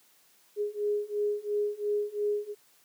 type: beating tone pair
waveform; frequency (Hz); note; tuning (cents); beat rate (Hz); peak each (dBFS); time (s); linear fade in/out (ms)
sine; 413.4 / 416.3; G#4 / G#4; -8 / +4; 2.9; -31 / -30; 0.56-2.55; 50
effects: white hiss -63 dBFS RMS until 2.84 s + high-pass 150 Hz 12 dB/octave